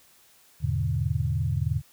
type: chord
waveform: sine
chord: E dominant seventh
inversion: none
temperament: equal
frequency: 82.41 / 103.83 / 123.47 / 146.83 Hz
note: E2 / G#2 / B2 / D3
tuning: 0 / 0 / 0 / 0 cents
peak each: -29 dBFS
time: 0.6-1.82 s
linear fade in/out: 50 ms
effects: white hiss -58 dBFS RMS until 1.92 s